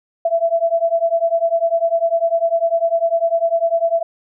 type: beating tone pair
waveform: sine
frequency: 663 / 673 Hz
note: E5 / E5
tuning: +10 / +36 cents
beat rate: 10 Hz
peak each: -17 dBFS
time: 0.25-4.03 s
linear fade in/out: 5 ms
effects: none